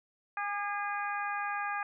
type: harmonic tone with a mistuned harmonic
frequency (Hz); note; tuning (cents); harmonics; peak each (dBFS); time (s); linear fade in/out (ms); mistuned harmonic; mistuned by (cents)
408.9; G#4; -27; 2 / 3 / 4 / 5 / 6; -36 / -37 / -37 / -45 / -43; 0.37-1.83; 2; 3; -24
effects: none